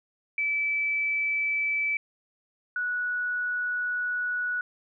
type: tone pair in turn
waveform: sine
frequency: 2310 / 1469.4 Hz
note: D7 / F#6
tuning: -29 / -12 cents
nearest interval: minor sixth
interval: 783 cents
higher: first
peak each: -24 / -26 dBFS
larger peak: first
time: 0.38-1.97 / 2.76-4.61 s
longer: second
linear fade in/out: 2 ms
effects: none